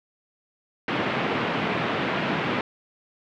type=band-pass noise; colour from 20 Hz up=pink; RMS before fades=-26 dBFS; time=0.88-2.61 s; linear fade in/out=2 ms; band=140 to 3000 Hz; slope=24 dB/octave; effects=none